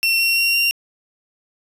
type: tone with pitch steps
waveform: 30% pulse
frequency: 2714 / 2731 / 2749 / 2766 Hz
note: E7 / F7 / F7 / F7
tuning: +50 / -39 / -28 / -17 cents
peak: -12 dBFS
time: 0.03-0.71 s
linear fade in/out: 0 ms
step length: 170 ms
effects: resampled to 32000 Hz + 8-bit